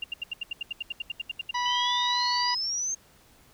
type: tone bursts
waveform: sine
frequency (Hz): 2794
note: F7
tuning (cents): 0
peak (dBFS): -28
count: 16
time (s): 0.02-1.511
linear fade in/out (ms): 5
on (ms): 21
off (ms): 77
type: harmonic tone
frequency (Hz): 980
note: B5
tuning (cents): -14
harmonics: 1 / 2 / 3 / 4 / 5 / 6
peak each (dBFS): -27 / -33 / -37 / -39 / -41 / -43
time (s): 1.54-2.55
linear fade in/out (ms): 10
type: exponential sweep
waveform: sine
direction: up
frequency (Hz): 2960 to 6440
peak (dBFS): -27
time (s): 1.65-2.95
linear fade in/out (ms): 10
effects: pink hiss -58 dBFS RMS until 3.53 s